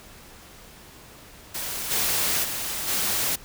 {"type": "noise with level steps", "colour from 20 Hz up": "white", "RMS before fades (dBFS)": [-31, -24, -30, -25], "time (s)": [1.54, 3.36], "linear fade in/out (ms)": 10, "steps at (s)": [1.9, 2.43, 2.87], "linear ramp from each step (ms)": 20, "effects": ["pink hiss -47 dBFS RMS until 3.44 s"]}